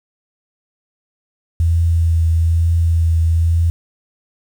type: tone with vibrato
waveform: sine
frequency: 83 Hz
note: E2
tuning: 12 cents sharp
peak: -11 dBFS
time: 1.6-3.7 s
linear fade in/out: 0 ms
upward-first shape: triangle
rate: 1.1 Hz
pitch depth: 23 cents each way
effects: 7-bit